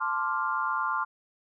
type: chord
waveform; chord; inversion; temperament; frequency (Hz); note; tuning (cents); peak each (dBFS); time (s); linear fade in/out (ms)
sine; D minor seventh; second; equal; 880 / 1046.5 / 1174.7 / 1396.9; A5 / C6 / D6 / F6; 0 / 0 / 0 / 0; -34 / -30 / -32 / -31; 0-1.05; 20
effects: none